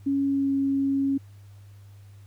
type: tone with pitch glide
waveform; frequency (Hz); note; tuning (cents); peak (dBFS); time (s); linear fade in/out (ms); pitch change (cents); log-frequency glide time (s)
sine; 277.2 to 274.5; C#4 to C#4; 0 to -17; -21; 0.06-1.18; 10; -17; 0.25-0.53
effects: added 100 Hz sine -45 dBFS peak until 2.26 s + pink hiss -62 dBFS RMS until 2.26 s